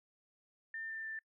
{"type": "tone with pitch steps", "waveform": "sine", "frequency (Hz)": [1800, 1787.6, 1775.2], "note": ["A6", "A6", "A6"], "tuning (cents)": [39, 27, 15], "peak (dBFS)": -40, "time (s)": [0.74, 1.19], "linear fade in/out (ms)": 2, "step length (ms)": 150, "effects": ["noise-tail reverb RT60 0.1 s tail -26 dB re dry"]}